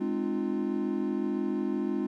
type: chord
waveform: triangle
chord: F minor seventh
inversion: first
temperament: equal with one note detuned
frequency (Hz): 207.7 / 261.6 / 303.3 / 349.2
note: Ab3 / C4 / Eb4 / F4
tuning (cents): 0 / 0 / -44 / 0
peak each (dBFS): -31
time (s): 0-2.07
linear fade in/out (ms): 10
effects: none